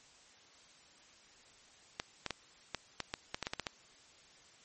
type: clicks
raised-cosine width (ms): 0.2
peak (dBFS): -18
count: 12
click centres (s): 1.999 / 2.263 / 2.307 / 2.747 / 3.003 / 3.139 / 3.345 / 3.427 / 3.469 / 3.535 / 3.597 / 3.668
effects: white hiss -61 dBFS RMS until 4.64 s + MP3 32 kbps